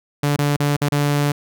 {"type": "tone with dropouts", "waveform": "sawtooth", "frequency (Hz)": 144.9, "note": "D3", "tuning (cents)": -23, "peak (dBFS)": -12, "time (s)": [0.23, 1.32], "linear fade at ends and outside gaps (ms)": 5, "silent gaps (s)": [[0.364, 0.387], [0.565, 0.6], [0.766, 0.815], [0.888, 0.92]], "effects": []}